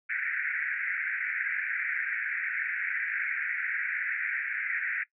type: band-pass noise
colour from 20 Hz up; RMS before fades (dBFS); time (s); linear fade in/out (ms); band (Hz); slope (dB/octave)
pink; -32; 0.09-5.04; 10; 1500 to 2300; 96
effects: noise-tail reverb RT60 0.1 s tail -19 dB re dry